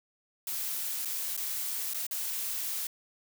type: noise with dropouts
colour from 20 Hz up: blue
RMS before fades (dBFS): -34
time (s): 0.47-2.87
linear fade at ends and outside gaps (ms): 2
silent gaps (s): 1.05-1.055 / 1.367-1.375 / 1.936-1.944 / 2.067-2.11
effects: none